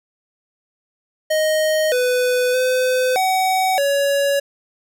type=tone with pitch steps; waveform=square; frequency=623 / 498.7 / 509 / 753 / 562 Hz; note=D#5 / B4 / C5 / F#5 / C#5; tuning=+2 / +17 / -48 / +30 / +24 cents; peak=-16 dBFS; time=1.3-4.4 s; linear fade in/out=10 ms; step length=620 ms; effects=none